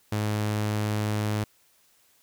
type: tone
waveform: sawtooth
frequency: 105.9 Hz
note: G#2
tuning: 34 cents sharp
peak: -21 dBFS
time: 0.12-1.44 s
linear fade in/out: 5 ms
effects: white hiss -63 dBFS RMS until 2.22 s